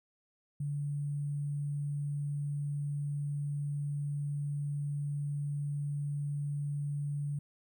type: tone with sample-and-hold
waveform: sine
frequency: 144.5 Hz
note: D3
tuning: 28 cents flat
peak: -32 dBFS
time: 0.6-7.39 s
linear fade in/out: 5 ms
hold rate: 8820 Hz
effects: none